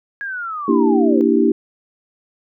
sine linear sweep, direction down, 1661.2 to 481.4 Hz, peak -23 dBFS, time 0.21-1.21 s, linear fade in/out 0 ms
sine chord, E half-diminished seventh, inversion second, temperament equal, 233.1 / 293.7 / 329.6 / 392 Hz, Bb3 / D4 / E4 / G4, 0 / 0 / 0 / 0 cents, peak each -17 dBFS, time 0.68-1.52 s, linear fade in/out 5 ms
effects none

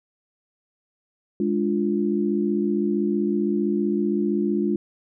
sine chord, D diminished, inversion second, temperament equal, 207.7 / 293.7 / 349.2 Hz, Ab3 / D4 / F4, 0 / 0 / 0 cents, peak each -23 / -26 / -24 dBFS, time 1.4-4.76 s, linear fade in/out 2 ms, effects none

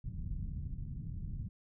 pink low-pass noise, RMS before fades -40 dBFS, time 0.04-1.49 s, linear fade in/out 10 ms, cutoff 170 Hz, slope 24 dB/octave, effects none

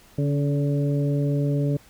harmonic tone with a mistuned harmonic, 143.7 Hz, D3, 37 cents flat, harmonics 1 / 2 / 3 / 4, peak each -21 / -27 / -31 / -33 dBFS, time 0.18-1.77 s, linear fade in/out 5 ms, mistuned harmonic 2, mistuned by -24 cents, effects pink hiss -53 dBFS RMS until 1.89 s

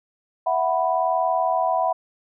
sine chord, E suspended second, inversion none, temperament equal, 659.3 / 740 / 987.8 Hz, E5 / F#5 / B5, 0 / 0 / 0 cents, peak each -23 / -22 / -24 dBFS, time 0.46-1.93 s, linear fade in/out 10 ms, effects none

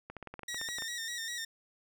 clicks, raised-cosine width 0.5 ms, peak -28 dBFS, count 12, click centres 0.1 / 0.167 / 0.227 / 0.273 / 0.34 / 0.393 / 0.433 / 0.545 / 0.614 / 0.688 / 0.785 / 0.822 s
15% pulse tone with vibrato, 1865 Hz, A#6, in tune, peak -30 dBFS, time 0.48-1.45 s, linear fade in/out 5 ms, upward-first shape square, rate 5 Hz, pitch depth 45 cents each way
effects none

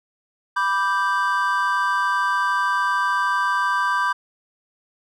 triangle chord, G major, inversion first, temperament equal, 987.8 / 1174.7 / 1568 Hz, B5 / D6 / G6, 0 / 0 / 0 cents, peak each -21 dBFS, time 0.56-4.13 s, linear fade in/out 10 ms, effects none

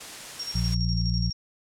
white noise, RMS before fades -39 dBFS, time 0-0.75 s, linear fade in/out 10 ms
sine tone with tremolo, 5560 Hz, F8, 9 cents flat, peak -29 dBFS, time 0.39-1.33 s, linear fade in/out 10 ms, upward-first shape square, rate 12 Hz, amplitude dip 60%
harmonic tone, 58.27 Hz, A#1, in tune, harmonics 1 / 2 / 3, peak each -26 / -27 / -29 dBFS, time 0.54-1.31 s, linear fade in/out 20 ms
effects low-pass 9000 Hz 12 dB/octave

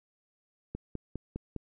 click train, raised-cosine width 3 ms, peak -23 dBFS, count 5, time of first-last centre 0.75-1.563 s, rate 4.92 Hz, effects none

